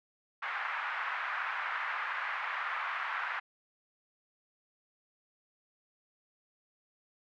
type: band-pass noise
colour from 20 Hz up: white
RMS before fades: -36 dBFS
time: 0.42-3.4 s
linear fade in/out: 10 ms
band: 940 to 1900 Hz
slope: 24 dB/octave
effects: none